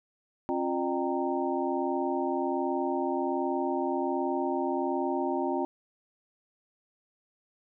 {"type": "tone cluster", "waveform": "sine", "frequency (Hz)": [270.2, 351.5, 607, 786, 922], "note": ["C#4", "F4", "D#5", "G5", "A#5"], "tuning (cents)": [-44, 11, -43, 4, -19], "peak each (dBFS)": [-32, -31, -35, -34, -35], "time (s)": [0.49, 5.65], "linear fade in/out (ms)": 0, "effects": []}